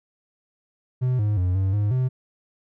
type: tone with pitch steps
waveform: triangle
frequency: 126.9 / 104.7 / 90.5 / 95.8 / 103.5 / 128.4 Hz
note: B2 / G#2 / F#2 / G2 / G#2 / C3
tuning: +47 / +15 / -38 / -39 / -5 / -32 cents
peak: -17 dBFS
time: 1.01-2.09 s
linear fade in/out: 20 ms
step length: 180 ms
effects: none